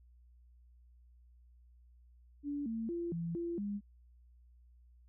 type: tone with pitch steps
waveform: sine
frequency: 287.7 / 225.7 / 342.4 / 168.1 / 341.3 / 203.5 Hz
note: D4 / A3 / F4 / E3 / F4 / G#3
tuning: -36 / +44 / -34 / +34 / -40 / -35 cents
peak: -35 dBFS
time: 2.43-3.81 s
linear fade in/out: 50 ms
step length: 230 ms
effects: added 60 Hz sine -59 dBFS peak until 5.08 s